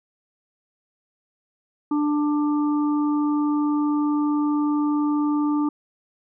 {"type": "harmonic tone", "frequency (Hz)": 295.9, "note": "D4", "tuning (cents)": 13, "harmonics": [1, 3, 4], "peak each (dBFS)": [-19, -32, -32], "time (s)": [1.91, 5.69], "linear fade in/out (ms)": 5, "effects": []}